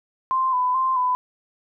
sine tone with vibrato, 1023 Hz, C6, 39 cents flat, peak -18 dBFS, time 0.31-1.15 s, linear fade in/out 0 ms, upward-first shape square, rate 2.3 Hz, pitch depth 37 cents each way, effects none

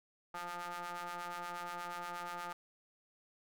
sawtooth ring-modulated tone, 174.3 Hz, F3, 3 cents flat, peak -34 dBFS, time 0.34-2.53 s, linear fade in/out 5 ms, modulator 1050 Hz, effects none

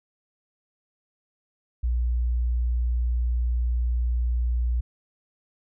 sine tone, 60 Hz, B1, 49 cents flat, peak -21 dBFS, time 1.83-4.81 s, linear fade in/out 10 ms, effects none

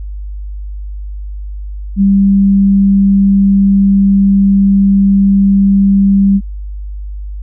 sine tone, 197 Hz, G3, 9 cents sharp, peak -5 dBFS, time 1.96-6.41 s, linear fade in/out 50 ms, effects added 50 Hz sine -20 dBFS peak until 7.42 s

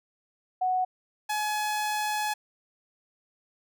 sine / sawtooth tone pair in turn, 740 / 846.4 Hz, F#5 / G#5, 0 / +33 cents, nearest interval major second, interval 233 cents, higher second, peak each -23 dBFS, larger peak neither, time 0.61-0.85 / 1.29-2.34 s, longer second, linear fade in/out 10 ms, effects none

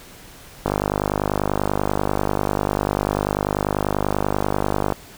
click train, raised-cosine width 1 ms, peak -5 dBFS, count 215, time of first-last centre 0.66-4.923 s, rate 50.2 Hz, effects pink hiss -43 dBFS RMS until 5.17 s

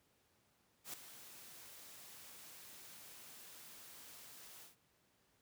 white noise with ADSR envelope, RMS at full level -44 dBFS, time 0.84-4.76 s, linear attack 95 ms, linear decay 4 ms, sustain -12 dB, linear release 140 ms, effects pink hiss -75 dBFS RMS until 5.41 s + high-pass 80 Hz 12 dB/octave

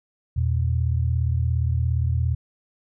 sine tone pair together, 82.41 / 119.68 Hz, E2 / A#2, 0 / +46 cents, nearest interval tritone, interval 646 cents, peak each -21 / -23 dBFS, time 0.36-2.35 s, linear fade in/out 10 ms, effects none

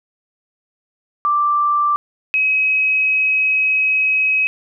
sine tone pair in turn, 1176 / 2546 Hz, D6 / D#7, +2 / +39 cents, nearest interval octave + minor second, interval 1337 cents, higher second, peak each -13 dBFS, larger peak neither, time 1.25-1.96 / 2.34-4.47 s, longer second, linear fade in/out 0 ms, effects none

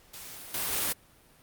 white noise with level steps, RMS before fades -44 / -31 / -29 dBFS, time 0.13-0.93 s, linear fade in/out 10 ms, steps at 0.54 / 0.72 s, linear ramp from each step 2 ms, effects pink hiss -59 dBFS RMS until 1.42 s + Opus 48 kbps

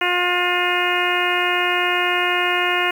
harmonic tone with a mistuned harmonic, 356.5 Hz, F4, 36 cents sharp, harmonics 1 / 2 / 3 / 4 / 5 / 6 / 7 / 8, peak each -25 / -25 / -25 / -25 / -25 / -25 / -25 / -25 dBFS, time 0.01-2.91 s, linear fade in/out 5 ms, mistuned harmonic 6, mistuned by -21 cents, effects 7-bit

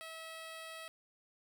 10% pulse tone, 647 Hz, E5, 32 cents flat, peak -37 dBFS, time 0.01-0.88 s, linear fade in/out 0 ms, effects none

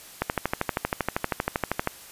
click train, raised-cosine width 0.5 ms, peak -8 dBFS, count 22, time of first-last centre 0.22-1.874 s, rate 12.7 Hz, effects white hiss -46 dBFS RMS until 2.11 s + resampled to 32000 Hz

